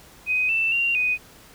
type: tone with pitch steps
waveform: sine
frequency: 2507 / 2664 / 2765 / 2492 Hz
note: D#7 / E7 / F7 / D#7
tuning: +12 / +18 / -18 / +2 cents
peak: -19 dBFS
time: 0.26-1.18 s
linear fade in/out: 50 ms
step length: 230 ms
effects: pink hiss -49 dBFS RMS until 1.54 s